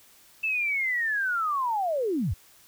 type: linear sweep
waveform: sine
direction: down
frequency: 2660 to 60.6 Hz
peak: -24 dBFS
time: 0.43-2.34 s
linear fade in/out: 10 ms
effects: white hiss -56 dBFS RMS until 2.67 s